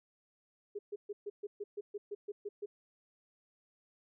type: tone bursts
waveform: sine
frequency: 410 Hz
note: G#4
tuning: 22 cents flat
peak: -37 dBFS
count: 12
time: 0.75-2.66 s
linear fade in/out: 10 ms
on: 40 ms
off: 130 ms
effects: none